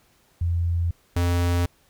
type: tone pair in turn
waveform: sine / square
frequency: 85.4 / 87.3 Hz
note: F2 / F2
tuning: -38 / 0 cents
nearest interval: unison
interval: 38 cents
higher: second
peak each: -20 dBFS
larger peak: neither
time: 0.41-0.91 / 1.16-1.66 s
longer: neither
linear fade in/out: 5 ms
effects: pink hiss -61 dBFS RMS until 1.89 s